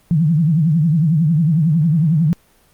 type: tone with vibrato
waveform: sine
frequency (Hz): 159.2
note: D#3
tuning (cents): +40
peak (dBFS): -11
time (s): 0.11-2.33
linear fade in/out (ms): 0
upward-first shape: triangle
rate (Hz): 11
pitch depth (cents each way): 200
effects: pink hiss -54 dBFS RMS until 2.73 s + Opus 24 kbps